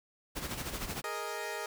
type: noise with tremolo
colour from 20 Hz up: pink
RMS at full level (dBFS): -36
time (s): 0.35-1.02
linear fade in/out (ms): 20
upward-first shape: sine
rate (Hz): 13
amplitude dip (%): 60
type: chord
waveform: 15% pulse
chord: Ab suspended second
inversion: none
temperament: equal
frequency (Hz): 415.3 / 466.2 / 622.3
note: Ab4 / Bb4 / Eb5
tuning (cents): 0 / 0 / 0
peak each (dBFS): -34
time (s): 1.04-1.66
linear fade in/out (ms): 2
effects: none